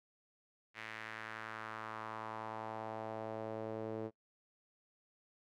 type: tone with band-pass filter sweep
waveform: sawtooth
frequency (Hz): 110.4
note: A2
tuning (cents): +6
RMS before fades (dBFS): -44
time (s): 0.74-4.11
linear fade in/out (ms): 50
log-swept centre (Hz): 2100 to 430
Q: 2.2
effects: noise-tail reverb RT60 0.1 s tail -24 dB re dry